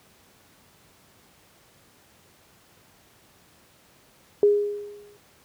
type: tone with exponential decay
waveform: sine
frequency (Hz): 411.5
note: G#4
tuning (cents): -16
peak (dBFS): -12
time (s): 4.43-5.17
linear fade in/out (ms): 1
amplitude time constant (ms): 160
effects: pink hiss -57 dBFS RMS until 5.44 s + high-pass 80 Hz 12 dB/octave